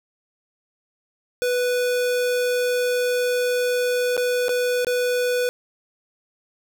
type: tone with dropouts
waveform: square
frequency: 493.9 Hz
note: B4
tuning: in tune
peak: -20 dBFS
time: 1.42-5.49 s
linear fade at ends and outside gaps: 0 ms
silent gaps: 4.167-4.177 / 4.483-4.492 / 4.847-4.869 s
effects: none